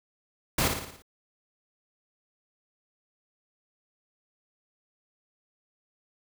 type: noise with echo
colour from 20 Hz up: pink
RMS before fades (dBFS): -25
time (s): 0.58-0.68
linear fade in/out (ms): 5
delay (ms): 57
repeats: 6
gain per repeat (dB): -5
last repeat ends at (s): 1.022
effects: none